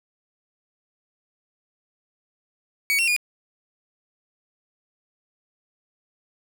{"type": "tone with pitch steps", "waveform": "40% pulse", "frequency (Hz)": [2249, 2729, 2438], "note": ["C#7", "F7", "D#7"], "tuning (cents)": [24, -41, -36], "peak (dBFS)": -18, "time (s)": [2.9, 3.164], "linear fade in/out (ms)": 0, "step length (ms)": 88, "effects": ["8-bit"]}